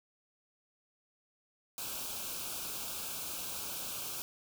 white band-stop noise, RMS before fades -40 dBFS, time 1.78-4.22 s, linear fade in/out 0 ms, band 1600 to 2300 Hz, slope 96 dB/octave, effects none

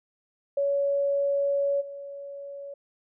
sine tone with level steps, 562 Hz, C#5, 24 cents sharp, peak -22 / -36 dBFS, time 0.57-2.74 s, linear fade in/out 5 ms, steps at 1.8 s, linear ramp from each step 20 ms, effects none

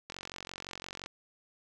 click train, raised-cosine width 0.2 ms, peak -23 dBFS, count 45, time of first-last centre 0.1-1.061 s, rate 45.8 Hz, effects none

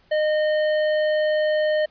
triangle tone with tanh clipping, 613 Hz, D#5, 26 cents flat, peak -20 dBFS, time 0.11-1.86 s, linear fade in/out 10 ms, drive 17 dB, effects pink hiss -59 dBFS RMS until 1.9 s + resampled to 11025 Hz

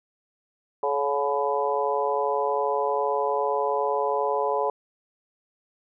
harmonic tone with a mistuned harmonic, 142.5 Hz, C#3, 48 cents sharp, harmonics 3 / 4 / 5 / 6 / 7, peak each -27 / -28 / -31 / -29 / -28 dBFS, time 0.83-4.7 s, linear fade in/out 2 ms, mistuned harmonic 4, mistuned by -30 cents, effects none

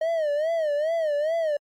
triangle tone with vibrato, 622.3 Hz, D#5, in tune, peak -20 dBFS, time 0.01-1.57 s, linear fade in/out 5 ms, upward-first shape sine, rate 2.4 Hz, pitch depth 130 cents each way, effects AAC 64 kbps

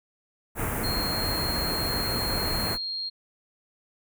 pink band-stop noise, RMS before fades -29 dBFS, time 0.55-2.78 s, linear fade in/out 50 ms, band 2100 to 9000 Hz, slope 24 dB/octave
sine tone, 4232 Hz, C8, 19 cents sharp, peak -29 dBFS, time 0.83-3.1 s, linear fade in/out 20 ms
effects none

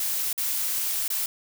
blue noise with dropouts, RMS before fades -27 dBFS, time 0-1.26 s, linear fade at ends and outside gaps 2 ms, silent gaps 0.329-0.378 / 1.08-1.102 s, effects none

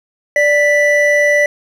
triangle tone pair together, 587 / 1974.4 Hz, D5 / B6, -1 / -1 cents, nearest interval octave + major sixth, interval 2100 cents, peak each -10 dBFS, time 0.36-1.46 s, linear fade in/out 2 ms, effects none

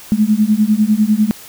sine beating tone pair, 208.3 / 218.3 Hz, G#3 / A3, +5 / -13 cents, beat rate 10 Hz, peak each -13 dBFS, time 0.12-1.31 s, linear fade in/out 0 ms, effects white hiss -37 dBFS RMS until 1.48 s

